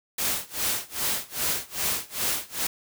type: noise with tremolo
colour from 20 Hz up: white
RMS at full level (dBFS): -25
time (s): 0.18-2.67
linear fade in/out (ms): 5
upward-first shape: sine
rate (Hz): 2.5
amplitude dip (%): 95
effects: none